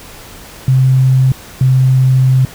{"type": "tone pair in turn", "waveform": "sine", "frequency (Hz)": [130.81, 130.3], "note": ["C3", "C3"], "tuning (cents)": [0, -7], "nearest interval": "unison", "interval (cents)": 7, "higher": "first", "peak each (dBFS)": -6, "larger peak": "neither", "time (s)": [[0.68, 1.32], [1.61, 2.45]], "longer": "second", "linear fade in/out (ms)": 2, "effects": ["pink hiss -34 dBFS RMS until 2.54 s"]}